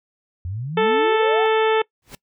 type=exponential sweep; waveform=sine; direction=up; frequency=84 to 830.6 Hz; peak=-25 dBFS; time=0.45-1.46 s; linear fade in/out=0 ms
type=harmonic tone; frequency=440 Hz; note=A4; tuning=in tune; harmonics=1 / 2 / 3 / 4 / 5 / 6 / 7 / 8; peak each=-16 / -22 / -26 / -28 / -30 / -32 / -33 / -34 dBFS; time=0.77-1.82 s; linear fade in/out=5 ms
type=noise with exponential growth; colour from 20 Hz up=pink; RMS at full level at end=-33 dBFS; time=2.02-2.15 s; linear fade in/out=2 ms; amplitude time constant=27 ms
effects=noise-tail reverb RT60 0.1 s tail -23 dB re dry